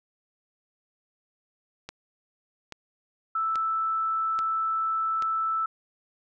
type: click train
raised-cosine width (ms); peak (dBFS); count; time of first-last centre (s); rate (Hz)
0.2; -20; 5; 1.89-5.223; 1.2
type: tone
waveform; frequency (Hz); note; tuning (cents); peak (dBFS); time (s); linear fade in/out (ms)
sine; 1318.5; E6; 0; -24; 3.35-5.66; 5
effects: none